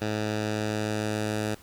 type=tone with low-pass filter sweep; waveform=10% pulse; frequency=107 Hz; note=A2; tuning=48 cents flat; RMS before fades=-29 dBFS; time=0.01-1.55 s; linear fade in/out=10 ms; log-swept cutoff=5300 to 11000 Hz; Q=0.94; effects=pink hiss -53 dBFS RMS until 1.62 s